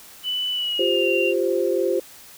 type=tone with pitch glide; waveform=sine; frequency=2986 to 2770 Hz; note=F#7 to F7; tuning=+15 to -15 cents; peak=-22 dBFS; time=0.23-1.34 s; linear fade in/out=50 ms; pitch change=-130 cents; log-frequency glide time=0.52-1.07 s
type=chord; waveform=sine; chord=F suspended second; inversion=none; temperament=equal; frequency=349.2 / 392 / 523.3 Hz; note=F4 / G4 / C5; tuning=0 / 0 / 0 cents; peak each=-23 dBFS; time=0.79-2 s; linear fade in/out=5 ms
effects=white hiss -45 dBFS RMS until 2.37 s